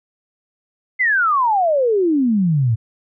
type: exponential sweep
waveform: sine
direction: down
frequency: 2100 to 106.3 Hz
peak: -13 dBFS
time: 0.99-2.76 s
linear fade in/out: 20 ms
effects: none